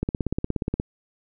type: click train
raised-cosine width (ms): 3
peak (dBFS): -11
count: 14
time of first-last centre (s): 0.03-0.799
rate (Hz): 16.9
effects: none